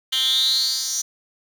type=tone with high-pass filter sweep; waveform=10% pulse; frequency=261.6 Hz; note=C4; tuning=in tune; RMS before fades=-21 dBFS; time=0.12-1.02 s; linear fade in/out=10 ms; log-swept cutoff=3000 to 5900 Hz; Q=9.5; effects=none